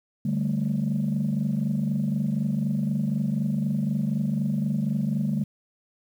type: chord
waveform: sine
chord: D suspended fourth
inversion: none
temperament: equal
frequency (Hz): 146.83 / 196 / 220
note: D3 / G3 / A3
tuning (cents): 0 / 0 / 0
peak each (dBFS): -26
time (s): 0.25-5.44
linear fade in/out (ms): 5
effects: tanh soft clip ceiling -17 dBFS + 9-bit